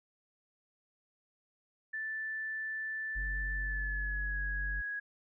sine tone with pitch glide, 1760 to 1661.2 Hz, A6 to G#6, 0 to 0 cents, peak -35 dBFS, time 1.93-5 s, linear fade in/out 10 ms, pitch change -100 cents, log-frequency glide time 3.56-4.4 s
triangle tone, 47.63 Hz, G1, 49 cents flat, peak -33 dBFS, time 3.15-4.82 s, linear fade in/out 20 ms
effects none

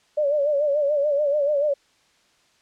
sine tone with vibrato, 581 Hz, D5, 19 cents flat, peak -18 dBFS, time 0.17-1.74 s, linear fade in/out 10 ms, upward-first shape sine, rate 6.9 Hz, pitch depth 79 cents each way, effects white hiss -61 dBFS RMS until 2.61 s + low-pass 6000 Hz 12 dB/octave

